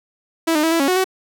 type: tone with pitch steps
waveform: sawtooth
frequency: 327.9 / 303.4 / 325.1 / 332.1 / 276.4 / 367.2 / 376.3 Hz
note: E4 / D#4 / E4 / E4 / C#4 / F#4 / F#4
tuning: -9 / -44 / -24 / +13 / -5 / -13 / +29 cents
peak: -11 dBFS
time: 0.47-1.044 s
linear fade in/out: 10 ms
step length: 82 ms
effects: none